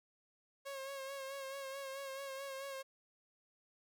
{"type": "tone with vibrato", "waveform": "sawtooth", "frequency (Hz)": 544, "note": "C#5", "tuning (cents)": -33, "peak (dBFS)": -39, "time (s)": [0.65, 2.83], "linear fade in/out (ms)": 20, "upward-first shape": "sine", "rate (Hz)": 4.6, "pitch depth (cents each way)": 38, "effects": []}